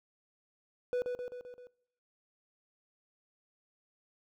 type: tone with echo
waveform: triangle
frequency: 493.9 Hz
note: B4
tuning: in tune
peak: -27 dBFS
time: 0.93-1.02 s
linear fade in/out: 0 ms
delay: 130 ms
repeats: 5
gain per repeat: -4 dB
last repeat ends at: 1.67 s
effects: noise-tail reverb RT60 0.8 s tail -24 dB re dry